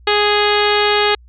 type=harmonic tone with a mistuned harmonic; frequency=415.3 Hz; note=G#4; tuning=in tune; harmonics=1 / 2 / 3 / 4 / 5 / 6 / 7 / 8 / 9 / 10; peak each=-16 / -19 / -21 / -22 / -23 / -24 / -24 / -25 / -26 / -26 dBFS; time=0.07-1.15 s; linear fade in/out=5 ms; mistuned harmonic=10; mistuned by=+52 cents; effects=added 60 Hz sine -41 dBFS peak until 1.28 s